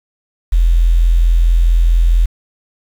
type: tone with quantisation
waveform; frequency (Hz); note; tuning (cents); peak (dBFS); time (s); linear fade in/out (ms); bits
sine; 42.27; E1; +44; -7; 0.52-2.26; 10; 6
effects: none